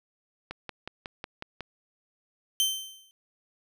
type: click train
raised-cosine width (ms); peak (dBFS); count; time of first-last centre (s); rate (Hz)
0.3; -20; 7; 0.51-1.607; 5.47
type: tone with exponential decay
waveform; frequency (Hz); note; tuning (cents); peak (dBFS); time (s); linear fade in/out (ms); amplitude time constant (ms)
sawtooth; 3100; G7; -20; -17; 2.6-3.11; 0; 110
effects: none